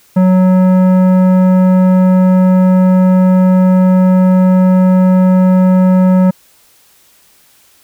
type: tone with tanh clipping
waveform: sine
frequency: 185 Hz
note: F#3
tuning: in tune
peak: -7 dBFS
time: 0.16-6.31 s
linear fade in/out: 10 ms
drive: 13 dB
effects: white hiss -48 dBFS RMS until 7.83 s